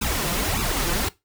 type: noise with flanger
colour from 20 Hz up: pink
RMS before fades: -24 dBFS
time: 0.01-1.09 s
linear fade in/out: 10 ms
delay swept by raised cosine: 0.77 to 5.87 ms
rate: 1.7 Hz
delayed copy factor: +0.95
effects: noise-tail reverb RT60 0.2 s tail -18 dB re dry